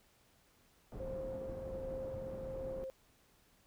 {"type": "low-pass noise", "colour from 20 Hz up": "pink", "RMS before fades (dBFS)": -47, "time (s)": [0.92, 2.84], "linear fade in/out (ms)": 0, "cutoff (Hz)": 620, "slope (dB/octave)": 12}
{"type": "tone with tremolo", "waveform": "sine", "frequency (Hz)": 528, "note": "C5", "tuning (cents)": 16, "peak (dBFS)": -39, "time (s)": [1, 2.9], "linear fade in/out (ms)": 0, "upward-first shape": "triangle", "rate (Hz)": 1.3, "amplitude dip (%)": 40}
{"effects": ["pink hiss -69 dBFS RMS until 3.66 s"]}